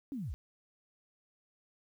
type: linear sweep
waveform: sine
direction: down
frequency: 293.7 to 44.06 Hz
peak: -36 dBFS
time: 0.12-0.34 s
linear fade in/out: 0 ms
effects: 11-bit